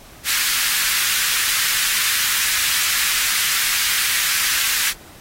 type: high-pass noise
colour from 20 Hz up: pink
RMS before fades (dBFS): -20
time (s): 0.24-4.94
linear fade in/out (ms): 50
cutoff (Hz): 1500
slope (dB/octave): 24
effects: pink hiss -44 dBFS RMS until 5.2 s + AAC 48 kbps